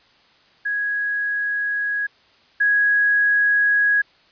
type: tone pair in turn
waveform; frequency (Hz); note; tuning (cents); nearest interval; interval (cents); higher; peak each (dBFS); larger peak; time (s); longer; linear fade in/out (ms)
sine; 1661.2 / 1661.2; G#6 / G#6; 0 / 0; unison; 0; neither; -20 / -14; second; 0.65-2.07 / 2.6-4.02; neither; 10
effects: white hiss -55 dBFS RMS until 4.31 s + resampled to 11025 Hz